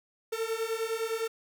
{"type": "beating tone pair", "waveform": "45% pulse", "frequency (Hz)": [445.4, 455.2], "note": ["A4", "A#4"], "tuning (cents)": [21, -41], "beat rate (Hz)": 9.8, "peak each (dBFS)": [-33, -33], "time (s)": [0.32, 1.28], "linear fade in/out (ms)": 10, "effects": []}